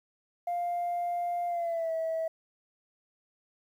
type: tone with pitch glide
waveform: sine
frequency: 700 to 649.4 Hz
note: F5 to E5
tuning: +4 to -26 cents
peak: -27 dBFS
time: 0.47-2.28 s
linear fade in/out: 5 ms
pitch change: -130 cents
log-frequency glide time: 1.48-1.92 s
effects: tanh soft clip ceiling -26 dBFS + 10-bit